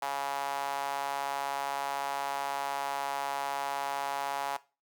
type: tone with high-pass filter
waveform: sawtooth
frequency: 139.7 Hz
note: C#3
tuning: 14 cents sharp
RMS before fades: -34 dBFS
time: 0.02-4.57 s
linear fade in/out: 5 ms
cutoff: 820 Hz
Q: 3.7
effects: noise-tail reverb RT60 0.3 s tail -18 dB re dry